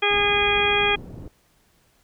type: harmonic tone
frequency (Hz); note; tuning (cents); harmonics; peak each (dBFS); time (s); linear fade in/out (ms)
409.2; G#4; -26; 1 / 2 / 3 / 4 / 5 / 6 / 8; -24 / -26 / -28 / -28 / -28 / -22 / -25; 0.02-0.96; 10
type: low-pass noise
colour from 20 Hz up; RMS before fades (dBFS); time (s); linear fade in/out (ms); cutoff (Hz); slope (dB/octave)
pink; -37; 0.1-1.28; 2; 380; 12
effects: pink hiss -62 dBFS RMS until 2.03 s